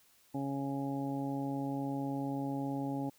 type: harmonic tone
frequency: 138.3 Hz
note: C#3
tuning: 4 cents flat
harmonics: 1 / 2 / 3 / 4 / 5 / 6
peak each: -40 / -35 / -48 / -45 / -49 / -43 dBFS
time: 0.34-3.1 s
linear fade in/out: 10 ms
effects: white hiss -66 dBFS RMS until 3.18 s